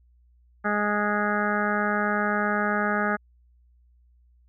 harmonic tone, 207.7 Hz, G#3, in tune, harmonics 1 / 2 / 3 / 4 / 6 / 7 / 8 / 9 / 10, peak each -28 / -32 / -31 / -31 / -29 / -30 / -30 / -40 / -41 dBFS, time 0.64-3.17 s, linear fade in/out 20 ms, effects added 60 Hz sine -56 dBFS peak until 4.48 s

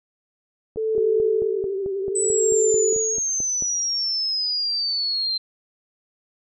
click train, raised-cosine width 2 ms, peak -22 dBFS, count 14, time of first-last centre 0.76-3.623 s, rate 4.54 Hz
sine tone with tremolo, 440 Hz, A4, in tune, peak -17 dBFS, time 0.77-3.19 s, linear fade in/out 5 ms, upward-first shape sine, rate 0.67 Hz, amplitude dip 100%
sine tone with vibrato, 389.8 Hz, G4, 10 cents flat, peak -23 dBFS, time 0.95-2.93 s, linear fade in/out 2 ms, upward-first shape triangle, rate 12 Hz, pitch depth 63 cents each way
sine exponential sweep, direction down, 8030 to 4116 Hz, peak -21 dBFS, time 2.15-5.38 s, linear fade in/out 10 ms
effects none

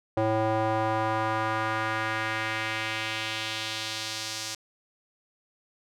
square tone with band-pass filter sweep, 110 Hz, A2, in tune, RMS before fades -29 dBFS, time 0.17-4.55 s, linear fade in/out 5 ms, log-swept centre 590 to 5800 Hz, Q 1.5, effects none

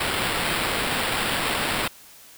violet noise with sample-and-hold, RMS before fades -25 dBFS, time 0-1.88 s, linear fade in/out 5 ms, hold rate 6300 Hz, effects white hiss -48 dBFS RMS until 2.37 s

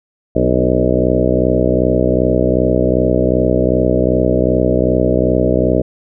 harmonic tone with a mistuned harmonic, 62.6 Hz, B1, 24 cents sharp, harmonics 1 / 2 / 3 / 4 / 5 / 6 / 7 / 8 / 9 / 10, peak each -20 / -20 / -20 / -20 / -20 / -20 / -20 / -20 / -20 / -20 dBFS, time 0.35-5.82 s, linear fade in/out 10 ms, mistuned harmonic 5, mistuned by -30 cents, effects none

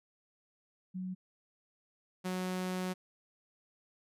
sine / sawtooth tone pair in turn, 185 / 184 Hz, F#3 / F#3, 0 / -9 cents, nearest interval unison, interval 9 cents, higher first, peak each -36 / -30 dBFS, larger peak second, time 0.94-1.15 / 2.24-2.94 s, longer second, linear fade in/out 20 ms, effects resampled to 32000 Hz

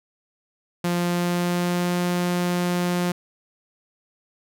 sawtooth tone with pitch glide, 174.61 to 176.95 Hz, F3 to F3, 0 to +23 cents, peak -17 dBFS, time 0.84-3.12 s, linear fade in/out 5 ms, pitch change +23 cents, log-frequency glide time 0.94-2 s, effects none

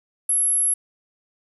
sine tone, 11175 Hz, F9, in tune, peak -17 dBFS, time 0.29-0.74 s, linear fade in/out 5 ms, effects none

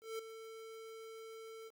square tone with ADSR envelope, 446.6 Hz, A4, 26 cents sharp, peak -39 dBFS, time 0.01-1.71 s, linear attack 180 ms, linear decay 5 ms, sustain -11 dB, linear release 37 ms, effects 11-bit

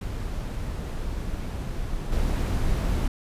brown noise with level steps, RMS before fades -30 / -24 dBFS, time 0.01-3.08 s, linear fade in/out 5 ms, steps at 2.12 s, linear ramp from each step 5 ms, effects resampled to 32000 Hz

